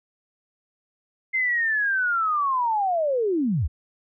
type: linear sweep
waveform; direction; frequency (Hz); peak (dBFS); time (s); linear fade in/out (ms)
sine; down; 2096 to 54.4; -20; 1.33-3.68; 20
effects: none

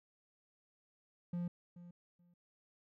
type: tone with echo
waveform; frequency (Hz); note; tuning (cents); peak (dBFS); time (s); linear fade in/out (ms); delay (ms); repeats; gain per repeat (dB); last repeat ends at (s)
triangle; 174.61; F3; 0; -34; 1.33-1.48; 5; 430; 2; -15; 2.34
effects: none

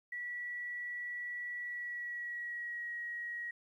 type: tone with pitch glide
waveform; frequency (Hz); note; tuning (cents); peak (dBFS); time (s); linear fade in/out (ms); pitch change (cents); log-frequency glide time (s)
sine; 1945 to 1899.5; B6 to A#6; -27 to +32; -38; 0.12-3.51; 5; -41; 1.6-2.91
effects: 12-bit

